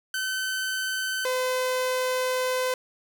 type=tone pair in turn; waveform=sawtooth; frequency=1528 / 509.9 Hz; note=G6 / C5; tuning=-45 / -45 cents; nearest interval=octave + perfect fifth; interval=1900 cents; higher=first; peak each=-23 / -20 dBFS; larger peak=second; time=0.14-1.25 / 1.25-2.74 s; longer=second; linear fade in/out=2 ms; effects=none